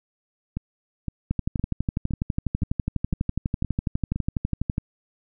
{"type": "two click trains", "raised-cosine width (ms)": 5, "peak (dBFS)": [-11, -15], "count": [43, 8], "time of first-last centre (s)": [[1.31, 4.781], [0.57, 4.16]], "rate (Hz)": [12.1, 1.95], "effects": []}